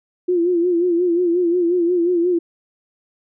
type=tone with vibrato; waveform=sine; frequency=349.2 Hz; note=F4; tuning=in tune; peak=-14 dBFS; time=0.28-2.39 s; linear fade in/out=10 ms; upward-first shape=sine; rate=5.6 Hz; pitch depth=71 cents each way; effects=none